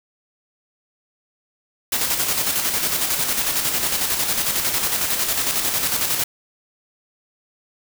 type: noise with tremolo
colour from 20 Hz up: white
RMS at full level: -20 dBFS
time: 1.92-6.24 s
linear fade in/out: 5 ms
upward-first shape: square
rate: 11 Hz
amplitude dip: 40%
effects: none